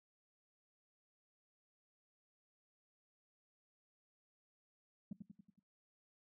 sine tone with echo, 200.4 Hz, G3, 38 cents sharp, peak -39 dBFS, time 5.11-5.13 s, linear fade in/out 5 ms, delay 93 ms, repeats 5, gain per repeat -5 dB, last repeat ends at 5.595 s, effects noise-tail reverb RT60 0.2 s tail -21 dB re dry + tanh soft clip ceiling -38 dBFS

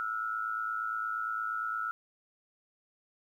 sine tone pair together, 1323.4 / 1432 Hz, E6 / F6, +6 / +43 cents, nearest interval minor second, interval 137 cents, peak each -33 / -36 dBFS, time 0-1.91 s, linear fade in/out 0 ms, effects 11-bit

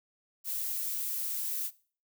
violet noise, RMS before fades -34 dBFS, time 0.44-1.71 s, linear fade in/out 50 ms, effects noise-tail reverb RT60 0.4 s tail -19 dB re dry

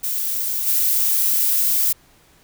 violet noise with level steps, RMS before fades -23 / -18 dBFS, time 0.03-1.93 s, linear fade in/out 10 ms, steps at 0.66 s, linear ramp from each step 20 ms, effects pink hiss -54 dBFS RMS until 2.43 s

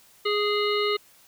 harmonic tone with a mistuned harmonic, 415.3 Hz, G#4, in tune, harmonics 1 / 3 / 5 / 7 / 9 / 10, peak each -24 / -29 / -31 / -32 / -34 / -34 dBFS, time 0.25-0.97 s, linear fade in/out 10 ms, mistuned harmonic 10, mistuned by +16 cents, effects white hiss -56 dBFS RMS until 1.27 s

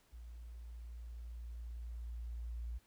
sine tone with level ramp, 58.27 Hz, A#1, in tune, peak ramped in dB -48 to -39 dBFS, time 0.12-2.79 s, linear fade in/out 20 ms, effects pink hiss -71 dBFS RMS until 2.86 s

